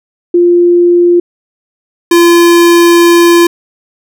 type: tone pair in turn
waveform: sine / square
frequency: 349.2 / 342.8 Hz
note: F4 / F4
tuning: 0 / -32 cents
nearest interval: unison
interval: 32 cents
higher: first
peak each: -3 dBFS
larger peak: neither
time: 0.34-1.2 / 2.11-3.47 s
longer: second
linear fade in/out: 5 ms
effects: none